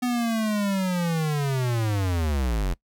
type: linear sweep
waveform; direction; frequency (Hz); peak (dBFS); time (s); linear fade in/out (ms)
square; down; 250 to 41.3; -23; 0.02-2.74; 10
effects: noise-tail reverb RT60 0.1 s tail -22 dB re dry